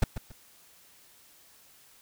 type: noise with echo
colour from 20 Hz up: brown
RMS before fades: -19 dBFS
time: 0.02-0.04 s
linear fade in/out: 5 ms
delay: 140 ms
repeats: 2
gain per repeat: -12 dB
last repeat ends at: 0.32 s
effects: white hiss -58 dBFS RMS until 2.01 s